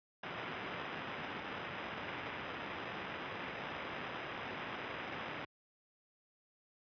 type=noise with sample-and-hold; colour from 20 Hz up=violet; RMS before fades=-43 dBFS; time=0.23-5.45 s; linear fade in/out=5 ms; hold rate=4410 Hz; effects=high-pass 100 Hz 12 dB/octave + resampled to 11025 Hz